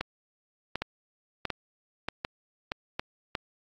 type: two click trains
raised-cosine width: 0.3 ms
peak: -14 / -14 dBFS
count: 5 / 5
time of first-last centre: 0.01-2.995 / 0.82-3.352 s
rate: 1.34 / 1.58 Hz
effects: AAC 64 kbps